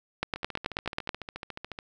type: two click trains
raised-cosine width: 0.3 ms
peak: -21 / -11 dBFS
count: 21 / 9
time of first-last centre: 0.36-1.789 / 0.23-1.092 s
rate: 14 / 9.28 Hz
effects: none